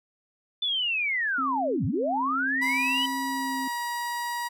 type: linear two-way sweep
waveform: sine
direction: down then up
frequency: 3533 to 85.6 to 3036 Hz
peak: -24 dBFS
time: 0.62-3.06 s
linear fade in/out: 5 ms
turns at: 1.85 s
type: tone with vibrato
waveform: sine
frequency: 265.8 Hz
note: C4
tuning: 27 cents sharp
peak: -31 dBFS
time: 1.38-3.68 s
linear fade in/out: 5 ms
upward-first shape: sine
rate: 1.2 Hz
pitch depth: 12 cents each way
type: tone with pitch glide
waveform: 30% pulse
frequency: 973 to 956.8 Hz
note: B5 to A#5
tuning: -26 to +45 cents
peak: -26 dBFS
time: 2.61-4.49 s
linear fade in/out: 20 ms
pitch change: -29 cents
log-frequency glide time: 3.02-3.59 s
effects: none